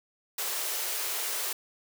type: high-pass noise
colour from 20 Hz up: white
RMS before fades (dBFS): -32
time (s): 0.38-1.53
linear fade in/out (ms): 5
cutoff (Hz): 340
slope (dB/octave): 96
effects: none